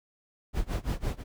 brown noise with tremolo, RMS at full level -27 dBFS, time 0.53-1.24 s, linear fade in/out 50 ms, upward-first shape sine, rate 5.9 Hz, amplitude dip 95%, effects none

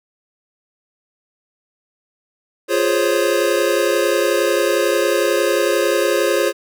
square chord, Db major seventh, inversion first, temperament equal, 349.2 / 415.3 / 523.3 / 554.4 Hz, F4 / Ab4 / C5 / Db5, 0 / 0 / 0 / 0 cents, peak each -21 dBFS, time 2.68-6.53 s, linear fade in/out 50 ms, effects none

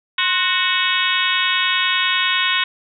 harmonic tone with a mistuned harmonic, 370 Hz, F#4, in tune, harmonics 3 / 4 / 5 / 6 / 7 / 8 / 9 / 10, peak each -24 / -24 / -24 / -24 / -24 / -24 / -24 / -24 dBFS, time 0.18-2.64 s, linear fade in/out 5 ms, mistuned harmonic 3, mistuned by -73 cents, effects none

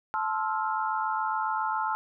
sine chord, F major seventh, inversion first, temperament just, 873.1 / 1047.7 / 1309.6 / 1396.9 Hz, A5 / C6 / E6 / F6, -14 / +2 / -12 / 0 cents, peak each -29 / -33 / -33 / -34 dBFS, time 0.14-1.95 s, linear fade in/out 0 ms, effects none

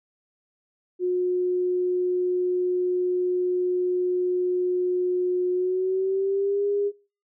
sine tone with pitch glide, 361.5 to 405.8 Hz, F#4 to G#4, -40 to -40 cents, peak -21 dBFS, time 0.99-6.92 s, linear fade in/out 50 ms, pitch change +200 cents, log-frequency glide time 5.52-6.66 s, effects noise-tail reverb RT60 0.4 s tail -26 dB re dry

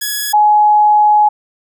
5% pulse / sine tone pair in turn, 1683 / 841.5 Hz, G#6 / G#5, +23 / +23 cents, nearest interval octave, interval 1200 cents, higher first, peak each -6 dBFS, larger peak neither, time 0.01-0.33 / 0.33-1.29 s, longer second, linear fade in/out 10 ms, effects none

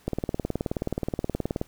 click train, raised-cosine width 2 ms, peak -13 dBFS, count 30, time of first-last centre 0.08-1.614 s, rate 18.9 Hz, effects pink hiss -58 dBFS RMS until 1.67 s

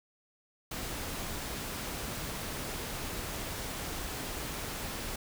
pink noise, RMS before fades -38 dBFS, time 0.71-5.16 s, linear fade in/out 5 ms, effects none

